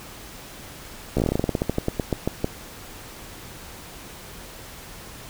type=slowing click train; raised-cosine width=2 ms; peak=-8 dBFS; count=21; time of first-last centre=1.17-2.444 s; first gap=14 ms; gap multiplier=1.14; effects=pink hiss -41 dBFS RMS until 5.29 s